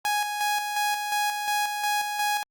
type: tone with tremolo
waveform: sawtooth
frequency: 830.6 Hz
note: G#5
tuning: in tune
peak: -19 dBFS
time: 0.05-2.43 s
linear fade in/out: 0 ms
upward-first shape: square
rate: 2.8 Hz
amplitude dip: 45%
effects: Opus 48 kbps